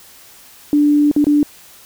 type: tone with dropouts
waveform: sine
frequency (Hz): 293.7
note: D4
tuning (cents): 0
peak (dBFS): -9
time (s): 0.73-1.43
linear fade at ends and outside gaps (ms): 1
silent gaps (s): 1.114-1.163 / 1.243-1.268
effects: white hiss -43 dBFS RMS until 1.85 s